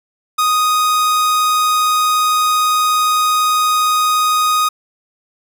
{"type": "tone", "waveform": "45% pulse", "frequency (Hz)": 1244.5, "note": "D#6", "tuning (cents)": 0, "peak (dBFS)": -12, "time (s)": [0.38, 4.69], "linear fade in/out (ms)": 10, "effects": []}